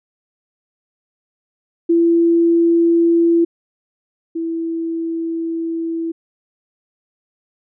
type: tone pair in turn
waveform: sine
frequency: 336.8 / 329.9 Hz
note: E4 / E4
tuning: +37 / +1 cents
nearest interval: unison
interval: 36 cents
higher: first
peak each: -10 / -19 dBFS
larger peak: first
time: 1.89-3.45 / 4.35-6.12 s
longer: second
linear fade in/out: 10 ms
effects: none